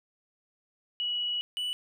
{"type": "tone pair in turn", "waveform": ["sine", "triangle"], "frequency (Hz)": [2929, 2960], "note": ["F#7", "F#7"], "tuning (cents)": [-18, 0], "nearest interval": "unison", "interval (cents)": 18, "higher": "second", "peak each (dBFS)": -28, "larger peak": "neither", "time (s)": [[1, 1.41], [1.57, 1.73]], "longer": "first", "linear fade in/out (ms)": 0, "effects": []}